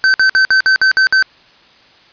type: tone bursts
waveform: square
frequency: 1539 Hz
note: G6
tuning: 32 cents flat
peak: -8 dBFS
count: 8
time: 0.04-1.225 s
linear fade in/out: 0 ms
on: 100 ms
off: 55 ms
effects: white hiss -46 dBFS RMS until 2.12 s + resampled to 11025 Hz